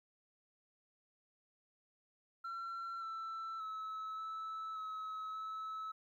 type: tone with pitch steps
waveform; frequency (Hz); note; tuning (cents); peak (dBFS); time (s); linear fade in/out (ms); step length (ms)
sine; 1357 / 1331 / 1297 / 1308 / 1286 / 1299; E6 / E6 / E6 / E6 / E6 / E6; +50 / +16 / -28 / -14 / -43 / -26; -38; 2.44-5.92; 10; 580
effects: tanh soft clip ceiling -40 dBFS + 13-bit